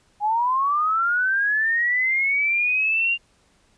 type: linear sweep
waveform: sine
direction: up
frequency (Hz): 814 to 2800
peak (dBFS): -18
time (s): 0.2-3.18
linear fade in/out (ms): 50
effects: pink hiss -61 dBFS RMS until 3.77 s + resampled to 22050 Hz